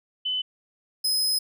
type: tone pair in turn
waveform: sine / sawtooth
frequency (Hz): 3019 / 5077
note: F#7 / D#8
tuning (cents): +34 / +34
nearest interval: major sixth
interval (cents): 900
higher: second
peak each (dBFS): -24 / -19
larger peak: second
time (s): 0.25-0.42 / 1.04-1.39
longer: second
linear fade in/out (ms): 10
effects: none